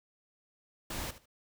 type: noise with echo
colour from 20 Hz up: pink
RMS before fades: -38 dBFS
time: 0.9-1.11 s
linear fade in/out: 5 ms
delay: 74 ms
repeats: 2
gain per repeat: -14 dB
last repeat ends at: 1.258 s
effects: none